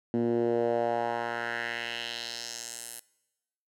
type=tone with band-pass filter sweep; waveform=10% pulse; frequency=117.8 Hz; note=A#2; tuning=19 cents sharp; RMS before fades=-31 dBFS; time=0.14-3 s; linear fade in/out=0 ms; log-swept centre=260 to 11000 Hz; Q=2.2; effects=noise-tail reverb RT60 1.0 s tail -22 dB re dry